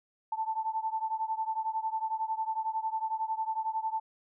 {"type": "beating tone pair", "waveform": "sine", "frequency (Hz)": [880, 891], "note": ["A5", "A5"], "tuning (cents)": [0, 22], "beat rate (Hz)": 11, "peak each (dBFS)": [-32, -34], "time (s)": [0.32, 4], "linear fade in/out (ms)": 5, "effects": []}